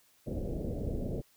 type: low-pass noise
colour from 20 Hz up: pink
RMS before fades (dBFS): -35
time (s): 0.26-1.22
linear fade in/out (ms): 20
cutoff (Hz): 600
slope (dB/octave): 48
effects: white hiss -66 dBFS RMS until 1.36 s